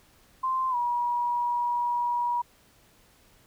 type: tone with pitch glide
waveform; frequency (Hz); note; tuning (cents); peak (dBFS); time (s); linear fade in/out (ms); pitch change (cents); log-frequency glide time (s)
sine; 1043 to 962; C6 to B5; -6 to -46; -24; 0.43-2.42; 10; -140; 0.7-0.76
effects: pink hiss -60 dBFS RMS until 3.46 s